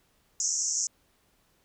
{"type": "band-pass noise", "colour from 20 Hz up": "white", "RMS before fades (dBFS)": -29, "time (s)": [0.4, 0.87], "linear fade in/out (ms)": 2, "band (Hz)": [5600, 7300], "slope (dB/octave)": 96, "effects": ["pink hiss -68 dBFS RMS until 1.64 s"]}